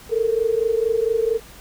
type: tone pair together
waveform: sine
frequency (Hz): 440 / 464.4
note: A4 / A#4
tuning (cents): 0 / -7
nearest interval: minor second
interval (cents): 93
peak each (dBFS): -20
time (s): 0.09-1.4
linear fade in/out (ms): 50
effects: added 50 Hz sine -48 dBFS peak until 1.6 s + pink hiss -44 dBFS RMS until 1.6 s